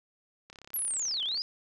click train, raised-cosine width 0.2 ms, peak -31 dBFS, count 31, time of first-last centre 0.5-1.375 s, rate 34.3 Hz
sine linear two-way sweep, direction down then up, 11880 to 2960 to 5090 Hz, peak -29 dBFS, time 0.74-1.42 s, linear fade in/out 0 ms, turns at 1.23 s
effects none

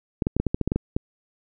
clicks, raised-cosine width 3 ms, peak -9 dBFS, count 11, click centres 0.222 / 0.269 / 0.366 / 0.4 / 0.467 / 0.545 / 0.613 / 0.676 / 0.719 / 0.76 / 0.965 s, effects none

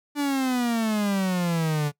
45% pulse exponential sweep, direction down, 293.7 to 144 Hz, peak -22 dBFS, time 0.15-1.92 s, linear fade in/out 50 ms, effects noise-tail reverb RT60 0.1 s tail -22 dB re dry

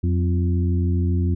harmonic tone with a mistuned harmonic, 87.31 Hz, F2, in tune, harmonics 1 / 2 / 3 / 4, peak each -18 / -26 / -29 / -32 dBFS, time 0.03-1.35 s, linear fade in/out 10 ms, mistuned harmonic 2, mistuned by +75 cents, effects none

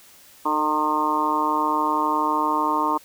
harmonic tone with a mistuned harmonic, 152.6 Hz, D#3, 33 cents flat, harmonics 2 / 3 / 4 / 5 / 6 / 7 / 8, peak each -27 / -33 / -34 / -35 / -23 / -23 / -30 dBFS, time 0.45-2.98 s, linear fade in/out 10 ms, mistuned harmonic 3, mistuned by -31 cents, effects white hiss -50 dBFS RMS until 3.04 s

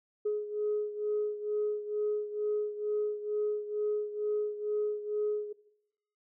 sine beating tone pair, 419.7 / 421.9 Hz, G#4 / G#4, +18 / +27 cents, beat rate 2.2 Hz, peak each -30 / -34 dBFS, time 0.25-5.53 s, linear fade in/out 10 ms, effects noise-tail reverb RT60 0.8 s tail -19 dB re dry + tanh soft clip ceiling -23 dBFS

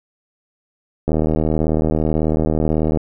click train, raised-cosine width 2 ms, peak -5 dBFS, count 149, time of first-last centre 1.08-2.973 s, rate 78.2 Hz, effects none

